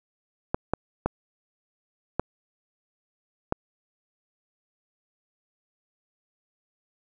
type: clicks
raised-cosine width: 1 ms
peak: -9 dBFS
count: 5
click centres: 0.545 / 0.736 / 1.06 / 2.196 / 3.524 s
effects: none